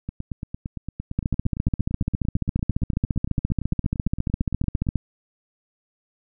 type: two click trains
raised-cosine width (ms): 5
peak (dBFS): -9 / -17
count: 56 / 43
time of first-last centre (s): 1.19-4.957 / 0.09-4.868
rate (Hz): 14.6 / 8.79
effects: none